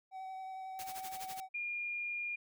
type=tone with vibrato; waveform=triangle; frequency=759 Hz; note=F#5; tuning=44 cents sharp; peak=-40 dBFS; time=0.11-1.49 s; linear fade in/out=50 ms; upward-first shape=sine; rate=11 Hz; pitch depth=12 cents each way
type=noise with tremolo; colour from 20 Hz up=white; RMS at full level=-45 dBFS; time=0.79-1.4 s; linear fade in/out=0 ms; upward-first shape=sine; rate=12 Hz; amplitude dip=85%
type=tone; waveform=sine; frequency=2416 Hz; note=D7; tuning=48 cents sharp; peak=-36 dBFS; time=1.54-2.36 s; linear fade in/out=10 ms
effects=none